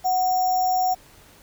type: tone with sample-and-hold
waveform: sine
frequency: 740 Hz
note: F#5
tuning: in tune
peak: -18 dBFS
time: 0.04-0.95 s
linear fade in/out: 20 ms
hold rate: 6300 Hz
effects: pink hiss -51 dBFS RMS until 1.42 s